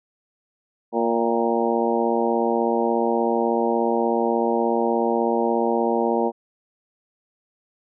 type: harmonic tone with a mistuned harmonic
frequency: 116.54 Hz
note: A#2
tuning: in tune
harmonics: 2 / 3 / 4 / 5 / 6 / 7 / 8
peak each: -25 / -25 / -24 / -27 / -29 / -27 / -28 dBFS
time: 0.92-6.32 s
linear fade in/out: 50 ms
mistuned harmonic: 7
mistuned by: -38 cents
effects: none